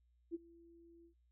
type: tone with ADSR envelope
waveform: sine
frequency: 336.6 Hz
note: E4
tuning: 36 cents sharp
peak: -36 dBFS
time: 0.31-1.14 s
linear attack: 36 ms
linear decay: 24 ms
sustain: -23 dB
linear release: 93 ms
effects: noise-tail reverb RT60 0.1 s tail -20 dB re dry + added 60 Hz sine -70 dBFS peak until 1.31 s